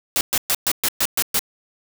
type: noise bursts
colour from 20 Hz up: white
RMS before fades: -19 dBFS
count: 8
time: 0.16-1.392 s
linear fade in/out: 0 ms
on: 49 ms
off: 120 ms
effects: none